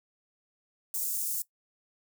white high-pass noise, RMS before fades -32 dBFS, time 0.94-1.42 s, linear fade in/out 2 ms, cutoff 6800 Hz, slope 24 dB/octave, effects noise-tail reverb RT60 0.1 s tail -19 dB re dry

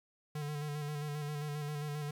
square tone with vibrato, 148.1 Hz, D3, 15 cents sharp, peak -37 dBFS, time 0.35-2.11 s, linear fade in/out 5 ms, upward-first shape square, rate 7.5 Hz, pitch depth 30 cents each way, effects 11-bit

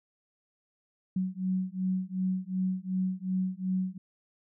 sine beating tone pair, 185 / 187.7 Hz, F#3 / F#3, 0 / +25 cents, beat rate 2.7 Hz, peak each -31 dBFS, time 1.16-3.98 s, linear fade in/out 5 ms, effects none

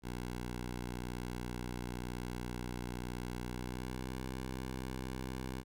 10% pulse tone with pitch glide, 61 to 64.18 Hz, B1 to C2, -21 to -33 cents, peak -31 dBFS, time 0.02-5.64 s, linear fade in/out 50 ms, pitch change +88 cents, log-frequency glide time 3.42-4.2 s, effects none

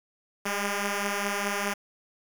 5% pulse beating tone pair, 201 / 205.9 Hz, G3 / G#3, +44 / -15 cents, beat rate 4.9 Hz, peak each -17 / -21 dBFS, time 0.45-1.74 s, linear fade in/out 10 ms, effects 8-bit

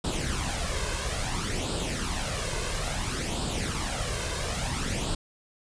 pink noise with flanger, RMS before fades -30 dBFS, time 0.04-5.15 s, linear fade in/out 5 ms, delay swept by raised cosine 0.24 to 1.94 ms, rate 0.59 Hz, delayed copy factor +0.6, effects resampled to 22050 Hz

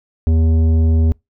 sine tone with tanh clipping, 80.6 Hz, E2, 38 cents flat, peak -12 dBFS, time 0.27-1.12 s, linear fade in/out 0 ms, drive 11 dB, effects noise-tail reverb RT60 0.2 s tail -26 dB re dry

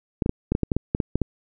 clicks, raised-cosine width 3 ms, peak -8 dBFS, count 12, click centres 0.222 / 0.261 / 0.294 / 0.52 / 0.551 / 0.633 / 0.718 / 0.766 / 0.949 / 1.002 / 1.156 / 1.217 s, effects none

